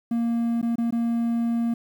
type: tone with dropouts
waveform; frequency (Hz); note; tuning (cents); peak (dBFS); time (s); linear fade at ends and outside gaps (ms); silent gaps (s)
triangle; 233.1; A#3; 0; -19; 0.11-1.74; 5; 0.615-0.627 / 0.757-0.782 / 0.908-0.924
effects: 9-bit